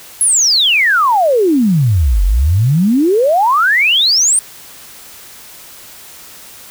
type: exponential two-way sweep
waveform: sine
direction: down then up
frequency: 11175 to 43.65 to 9230 Hz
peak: -8 dBFS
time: 0.21-4.39 s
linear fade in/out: 0 ms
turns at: 2.24 s
effects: white hiss -36 dBFS RMS until 6.7 s